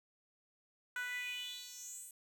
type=tone with high-pass filter sweep; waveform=10% pulse; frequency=493.9 Hz; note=B4; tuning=in tune; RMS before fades=-44 dBFS; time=0.96-2.11 s; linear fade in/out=2 ms; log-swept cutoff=1400 to 9700 Hz; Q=5.1; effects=none